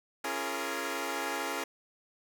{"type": "chord", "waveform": "10% pulse", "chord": "Bb minor seventh", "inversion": "first", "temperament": "equal with one note detuned", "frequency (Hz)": [277.2, 342.4, 415.3, 466.2], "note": ["Db4", "F4", "Ab4", "Bb4"], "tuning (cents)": [0, -34, 0, 0], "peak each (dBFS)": -30, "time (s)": [0.24, 1.64], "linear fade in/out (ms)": 5, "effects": []}